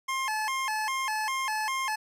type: tone with vibrato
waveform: 25% pulse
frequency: 957 Hz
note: A#5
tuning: 45 cents sharp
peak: -24 dBFS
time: 0.08-1.96 s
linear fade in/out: 10 ms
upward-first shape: square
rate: 2.5 Hz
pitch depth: 180 cents each way
effects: low-pass 12000 Hz 12 dB/octave